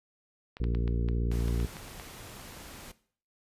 clicks, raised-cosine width 0.3 ms, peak -27 dBFS, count 10, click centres 0.569 / 0.641 / 0.749 / 0.878 / 1.087 / 1.316 / 1.482 / 1.601 / 1.768 / 1.998 s
harmonic tone, 58.27 Hz, A#1, in tune, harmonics 1 / 2 / 3 / 4 / 5 / 6 / 7 / 8, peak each -28 / -34 / -38 / -40 / -42 / -44 / -45 / -46 dBFS, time 0.6-1.66 s, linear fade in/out 5 ms
pink noise, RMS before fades -46 dBFS, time 1.31-2.92 s, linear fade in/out 10 ms
effects noise-tail reverb RT60 0.5 s tail -17 dB re dry + resampled to 32000 Hz

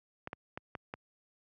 clicks, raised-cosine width 0.5 ms, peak -24 dBFS, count 5, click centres 0.274 / 0.331 / 0.575 / 0.752 / 0.939 s, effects high-pass 80 Hz 12 dB/octave

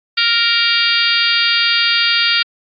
harmonic tone with a mistuned harmonic, 466.2 Hz, A#4, in tune, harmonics 3 / 4 / 5 / 6 / 7 / 8 / 9 / 10, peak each -19 / -22 / -20 / -19 / -21 / -20 / -24 / -18 dBFS, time 0.17-2.43 s, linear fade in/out 10 ms, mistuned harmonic 8, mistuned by -17 cents, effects AAC 64 kbps

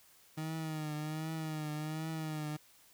30% pulse tone with vibrato, 155.56 Hz, D#3, in tune, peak -34 dBFS, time 0.37-2.57 s, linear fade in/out 10 ms, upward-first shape triangle, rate 1.3 Hz, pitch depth 61 cents each way, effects white hiss -63 dBFS RMS until 2.93 s

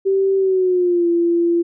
sine tone with pitch glide, 387.8 to 341.5 Hz, G4 to F4, -19 to -39 cents, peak -13 dBFS, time 0.05-1.63 s, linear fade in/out 20 ms, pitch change -220 cents, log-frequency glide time 0.37-1.08 s, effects none

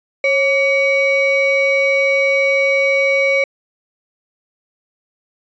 triangle ring-modulated tone, 853 Hz, G#5, 46 cents sharp, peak -7 dBFS, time 0.24-3.44 s, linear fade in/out 2 ms, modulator 1400 Hz, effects resampled to 16000 Hz

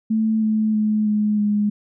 sine tone with pitch steps, 220 / 216.8 / 213.7 / 210.7 / 207.7 Hz, A3 / A3 / G#3 / G#3 / G#3, 0 / -25 / +50 / +25 / 0 cents, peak -16 dBFS, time 0.1-1.7 s, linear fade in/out 10 ms, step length 320 ms, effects none

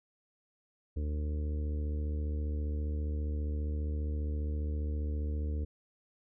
harmonic tone, 74.9 Hz, D2, 35 cents sharp, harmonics 1 / 2 / 3 / 4 / 5 / 6 / 7, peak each -31 / -49 / -46 / -46 / -55 / -48 / -55 dBFS, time 0.96-5.65 s, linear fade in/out 10 ms, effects none

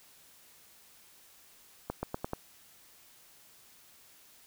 accelerating click train, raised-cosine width 1 ms, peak -19 dBFS, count 5, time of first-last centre 1.9-2.334 s, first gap 130 ms, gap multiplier 0.88, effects white hiss -59 dBFS RMS until 4.46 s

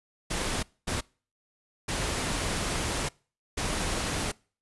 pink noise bursts at uneven times, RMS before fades -30 dBFS, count 4, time 0.3-0.63 / 0.87-1.01 / 1.88-3.09 / 3.57-4.32 s, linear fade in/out 10 ms, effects noise-tail reverb RT60 0.4 s tail -25 dB re dry + resampled to 24000 Hz

